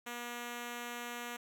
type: tone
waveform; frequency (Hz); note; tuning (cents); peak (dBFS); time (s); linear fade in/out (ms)
5% pulse; 240; B3; -49; -29; 0.06-1.37; 10
effects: none